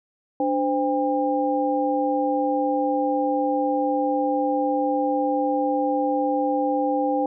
sine tone cluster, 293.1 / 517 / 803 Hz, D4 / C5 / G5, -3 / -21 / +41 cents, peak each -24 dBFS, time 0.4-7.26 s, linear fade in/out 2 ms, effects none

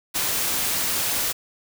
white noise, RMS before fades -24 dBFS, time 0.14-1.33 s, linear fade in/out 20 ms, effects none

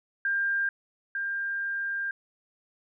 sine tone pair in turn, 1597 / 1597 Hz, G6 / G6, +32 / +32 cents, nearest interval unison, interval 0 cents, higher neither, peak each -24 / -28 dBFS, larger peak first, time 0.25-0.69 / 1.15-2.11 s, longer second, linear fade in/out 2 ms, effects none

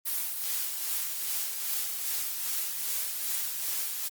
blue noise with tremolo, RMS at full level -30 dBFS, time 0.05-4.09 s, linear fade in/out 20 ms, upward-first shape sine, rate 2.5 Hz, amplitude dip 40%, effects Opus 32 kbps

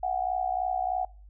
sine tone with amplitude modulation, 740 Hz, F#5, in tune, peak -22 dBFS, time 0.03-1.05 s, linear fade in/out 5 ms, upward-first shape sine, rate 63.2 Hz, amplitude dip 80%, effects noise-tail reverb RT60 0.4 s tail -24 dB re dry + added 50 Hz sine -47 dBFS peak until 1.29 s

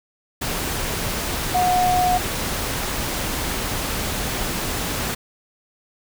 sine tone in noise, 726 Hz, F#5, 33 cents flat, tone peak -16 dBFS, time 1.54-2.18 s, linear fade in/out 10 ms, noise pink, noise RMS -25 dBFS, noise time 0.41-5.15 s, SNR +6 dB, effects none

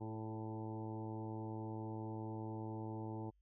harmonic tone with a mistuned harmonic, 110 Hz, A2, in tune, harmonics 1 / 2 / 3 / 4 / 5 / 6 / 7 / 8 / 9, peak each -45 / -50 / -47 / -53 / -57 / -61 / -56 / -53 / -64 dBFS, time 0-3.31 s, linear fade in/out 20 ms, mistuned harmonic 4, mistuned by -18 cents, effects added 50 Hz sine -70 dBFS peak until 3.41 s

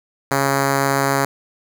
5% pulse tone with notch filter, 137.9 Hz, C#3, 9 cents flat, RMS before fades -18 dBFS, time 0.31-1.25 s, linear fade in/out 2 ms, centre 3500 Hz, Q 2, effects none

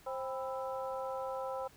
harmonic tone with a mistuned harmonic, 264 Hz, C4, 16 cents sharp, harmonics 2 / 3 / 4 / 5, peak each -38 / -42 / -44 / -46 dBFS, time 0.06-1.68 s, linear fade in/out 10 ms, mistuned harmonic 4, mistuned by -100 cents, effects pink hiss -61 dBFS RMS until 1.76 s

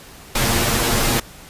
pink noise with comb filter, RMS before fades -18 dBFS, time 0.35-1.2 s, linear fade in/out 5 ms, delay 8.6 ms, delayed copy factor +0.6, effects pink hiss -41 dBFS RMS until 1.49 s + resampled to 32000 Hz

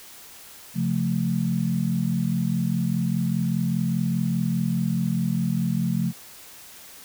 sine tone cluster, 134.5 / 174.8 / 219.7 Hz, C3 / F3 / A3, +48 / +2 / -2 cents, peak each -27 / -24 / -26 dBFS, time 0.74-6.13 s, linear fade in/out 50 ms, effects white hiss -45 dBFS RMS until 7.04 s

